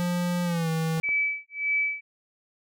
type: tone with pitch glide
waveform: square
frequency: 176.2 to 161.58 Hz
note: F3 to E3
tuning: +16 to -34 cents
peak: -25 dBFS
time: 0-1 s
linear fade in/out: 0 ms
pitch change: -150 cents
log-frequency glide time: 0.44-0.69 s
type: clicks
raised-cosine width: 1 ms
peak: -29 dBFS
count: 2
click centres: 0.977 / 1.09 s
type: tone with tremolo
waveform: sine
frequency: 2300 Hz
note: D7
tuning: 37 cents flat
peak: -21 dBFS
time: 1.03-2.01 s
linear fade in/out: 10 ms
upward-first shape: sine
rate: 1.7 Hz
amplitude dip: 100%
effects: none